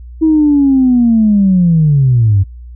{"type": "linear sweep", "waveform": "sine", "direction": "down", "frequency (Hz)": [322.6, 92.5], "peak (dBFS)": -5, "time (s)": [0.21, 2.44], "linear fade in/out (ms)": 20, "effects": ["tanh soft clip ceiling -1 dBFS", "added 60 Hz sine -28 dBFS peak until 2.75 s"]}